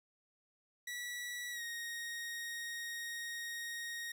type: tone with pitch glide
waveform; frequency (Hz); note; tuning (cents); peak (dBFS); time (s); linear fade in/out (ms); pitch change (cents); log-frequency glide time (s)
sawtooth; 1944 to 1869.1; B6 to A#6; -28 to +4; -37; 0.87-4.12; 5; -68; 1.51-1.62
effects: none